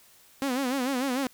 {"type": "tone with vibrato", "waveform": "sawtooth", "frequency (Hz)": 261.6, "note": "C4", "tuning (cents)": 0, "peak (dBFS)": -22, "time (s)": [0.42, 1.27], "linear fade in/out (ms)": 0, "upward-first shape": "sine", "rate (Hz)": 6.7, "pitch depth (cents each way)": 120, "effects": ["white hiss -57 dBFS RMS until 1.33 s"]}